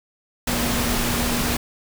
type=tone in noise; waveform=sine; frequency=239.7 Hz; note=A#3; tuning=48 cents sharp; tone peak=-26 dBFS; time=0.47-1.57 s; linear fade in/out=5 ms; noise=pink; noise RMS=-23 dBFS; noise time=0.47-1.57 s; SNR=-6 dB; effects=none